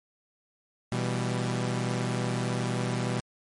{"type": "chord", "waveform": "sawtooth", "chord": "E minor", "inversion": "second", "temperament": "equal with one note detuned", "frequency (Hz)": [123.47, 165.77, 196], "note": ["B2", "E3", "G3"], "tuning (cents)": [0, 10, 0], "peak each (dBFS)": [-25, -31, -29], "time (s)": [0.92, 3.2], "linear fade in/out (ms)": 0, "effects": ["MP3 48 kbps"]}